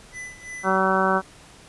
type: tone with tremolo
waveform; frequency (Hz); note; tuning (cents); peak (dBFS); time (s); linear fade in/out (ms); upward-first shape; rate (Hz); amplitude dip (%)
square; 2000; B6; +21; -33; 0.12-0.79; 50; sine; 2.9; 80
type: harmonic tone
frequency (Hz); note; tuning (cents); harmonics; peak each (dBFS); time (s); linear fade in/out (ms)
190; F#3; +46; 1 / 2 / 3 / 4 / 5 / 6 / 7 / 8; -26 / -26 / -26 / -26 / -26 / -26 / -26 / -26; 0.63-1.22; 50
effects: pink hiss -48 dBFS RMS until 1.68 s + resampled to 24000 Hz